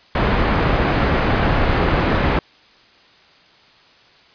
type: low-pass noise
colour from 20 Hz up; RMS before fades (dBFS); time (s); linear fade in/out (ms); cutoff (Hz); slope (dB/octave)
pink; -17; 0.15-2.39; 2; 2000; 12
effects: white hiss -50 dBFS RMS until 4.34 s + resampled to 11025 Hz